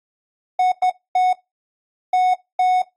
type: tone bursts at uneven times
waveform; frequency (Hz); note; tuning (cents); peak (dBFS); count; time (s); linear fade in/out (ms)
triangle; 736; F#5; -9; -11; 5; 0.59-0.72 / 0.82-0.9 / 1.15-1.33 / 2.13-2.34 / 2.59-2.82; 5
effects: noise-tail reverb RT60 0.2 s tail -22 dB re dry + AAC 32 kbps